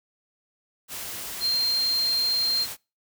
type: tone in noise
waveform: sine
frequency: 4186 Hz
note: C8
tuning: in tune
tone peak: -21 dBFS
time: 1.4-2.67 s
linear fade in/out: 50 ms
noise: white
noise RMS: -35 dBFS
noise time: 0.88-2.77 s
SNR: +11 dB
effects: noise-tail reverb RT60 0.3 s tail -26 dB re dry